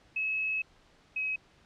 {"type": "tone pair in turn", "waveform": "sine", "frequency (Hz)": [2579, 2548], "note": ["E7", "D#7"], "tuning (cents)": [-39, 41], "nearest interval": "unison", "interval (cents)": 20, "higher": "first", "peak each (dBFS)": [-28, -29], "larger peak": "first", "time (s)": [[0.16, 0.62], [1.16, 1.36]], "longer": "first", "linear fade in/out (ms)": 5, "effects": ["pink hiss -62 dBFS RMS until 1.65 s", "low-pass 5000 Hz 12 dB/octave"]}